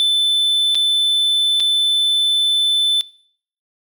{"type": "tone with dropouts", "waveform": "triangle", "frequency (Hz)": 3520, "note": "A7", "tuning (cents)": 0, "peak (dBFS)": -11, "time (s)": [0, 3.01], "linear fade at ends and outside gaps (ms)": 0, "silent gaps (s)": [[0.747, 0.753], [1.6, 1.604]], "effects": ["noise-tail reverb RT60 0.6 s tail -23 dB re dry"]}